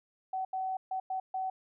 sine tone bursts at uneven times, 756 Hz, F#5, 37 cents sharp, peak -31 dBFS, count 5, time 0.33-0.45 / 0.53-0.77 / 0.91-1 / 1.1-1.2 / 1.34-1.5 s, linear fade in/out 5 ms, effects none

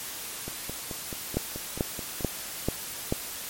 two click trains, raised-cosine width 2 ms, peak -22 / -11 dBFS, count 9 / 5, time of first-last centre 0.48-2.208 / 1.37-3.124 s, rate 4.63 / 2.28 Hz, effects white hiss -37 dBFS RMS until 3.49 s + MP3 64 kbps

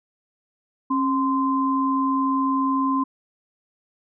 sine tone pair together, 271 / 1037 Hz, C#4 / C6, -39 / -16 cents, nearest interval octave + major seventh, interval 2323 cents, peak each -21 / -22 dBFS, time 0.9-3.04 s, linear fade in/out 10 ms, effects none

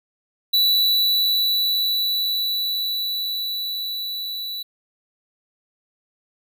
square tone with level ramp, 3951 Hz, B7, in tune, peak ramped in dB -15 to -28 dBFS, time 0.53-4.63 s, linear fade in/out 10 ms, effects none

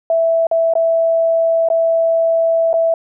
sine tone with dropouts, 659.3 Hz, E5, in tune, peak -11 dBFS, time 0.1-2.94 s, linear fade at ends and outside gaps 2 ms, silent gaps 0.469-0.513 / 0.737-0.753 / 1.687-1.701 / 2.731-2.739 s, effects none

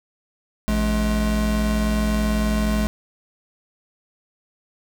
square tone pair together, 56.28 / 212.5 Hz, A1 / G#3, +40 / +40 cents, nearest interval octave + major seventh, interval 2300 cents, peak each -22 dBFS, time 0.68-2.87 s, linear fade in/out 0 ms, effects none

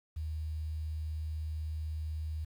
sine tone with quantisation, 78 Hz, D#2, 5 cents sharp, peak -34 dBFS, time 0.16-2.45 s, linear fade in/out 10 ms, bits 10, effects none

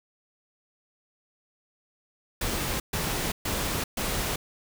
pink noise bursts, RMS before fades -29 dBFS, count 4, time 2.41-4.36 s, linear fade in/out 5 ms, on 390 ms, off 130 ms, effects none

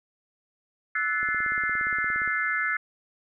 sine chord, F# half-diminished seventh, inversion third, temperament equal with one note detuned, 1318.5 / 1480 / 1734.8 / 2093 Hz, E6 / F#6 / A6 / C7, 0 / 0 / -25 / 0 cents, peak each -32 / -30 / -28 / -29 dBFS, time 0.95-2.77 s, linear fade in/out 5 ms
click train, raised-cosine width 2 ms, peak -30 dBFS, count 19, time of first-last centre 1.23-2.277 s, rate 17.2 Hz
effects none

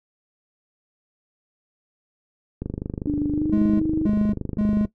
click train, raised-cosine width 3 ms, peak -15 dBFS, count 57, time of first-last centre 2.62-4.851 s, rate 25.1 Hz
sine tone with pitch glide, 293.7 to 314.8 Hz, D4 to D#4, 0 to +20 cents, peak -20 dBFS, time 3.07-4.07 s, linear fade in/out 2 ms, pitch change +120 cents, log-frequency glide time 3.3-3.55 s
triangle tone bursts, 209.6 Hz, G#3, 16 cents sharp, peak -16 dBFS, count 3, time 3.52-4.86 s, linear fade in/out 10 ms, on 280 ms, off 250 ms
effects noise-tail reverb RT60 0.1 s tail -17 dB re dry

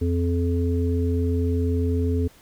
harmonic tone, 86 Hz, F2, 26 cents flat, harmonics 1 / 3 / 5, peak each -21 / -26 / -28 dBFS, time 0.01-2.28 s, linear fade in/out 10 ms, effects pink hiss -53 dBFS RMS until 2.41 s

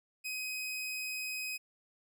sawtooth tone, 2520 Hz, D#7, 21 cents sharp, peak -33 dBFS, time 0.24-1.58 s, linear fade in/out 20 ms, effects none

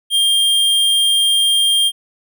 square tone, 3202 Hz, G7, 36 cents sharp, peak -12 dBFS, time 0.1-1.92 s, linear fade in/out 50 ms, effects none

